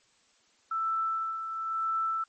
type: tone with tremolo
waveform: sine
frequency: 1325 Hz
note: E6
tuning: 9 cents sharp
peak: -26 dBFS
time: 0.71-2.24 s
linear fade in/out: 5 ms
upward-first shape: sine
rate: 0.99 Hz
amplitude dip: 55%
effects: white hiss -66 dBFS RMS until 2.28 s + MP3 32 kbps